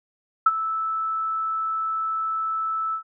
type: tone with ADSR envelope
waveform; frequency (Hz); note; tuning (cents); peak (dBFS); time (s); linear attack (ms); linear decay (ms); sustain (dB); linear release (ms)
sine; 1313; E6; -7; -10; 0.46-3.03; 6; 35; -13; 93
effects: none